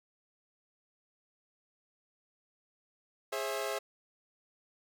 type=chord; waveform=sawtooth; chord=Ab augmented; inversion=none; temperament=equal with one note detuned; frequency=415.3 / 535.8 / 659.3 Hz; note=Ab4 / C5 / E5; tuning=0 / +41 / 0 cents; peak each=-34 dBFS; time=3.32-3.79 s; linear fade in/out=10 ms; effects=none